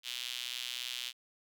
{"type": "tone with high-pass filter", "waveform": "sawtooth", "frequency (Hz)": 123.47, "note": "B2", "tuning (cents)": 0, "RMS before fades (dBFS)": -40, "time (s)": [0.03, 1.13], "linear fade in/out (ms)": 50, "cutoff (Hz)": 3200, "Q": 3.2, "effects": []}